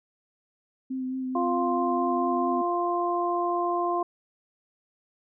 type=tone with vibrato; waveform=sine; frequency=259.3 Hz; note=C4; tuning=15 cents flat; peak=-28 dBFS; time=0.9-2.62 s; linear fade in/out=10 ms; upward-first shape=sine; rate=4.6 Hz; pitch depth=19 cents each way
type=harmonic tone; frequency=349.2 Hz; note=F4; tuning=in tune; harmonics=1 / 2 / 3; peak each=-28 / -28 / -28 dBFS; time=1.35-4.03 s; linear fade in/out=5 ms
effects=none